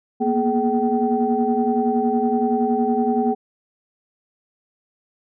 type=tone cluster; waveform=sine; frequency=232.4 / 243.1 / 422.1 / 767 Hz; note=A#3 / B3 / G#4 / G5; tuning=-5 / -27 / +28 / -38 cents; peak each=-22 dBFS; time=0.2-3.35 s; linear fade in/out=20 ms; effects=tanh soft clip ceiling -6 dBFS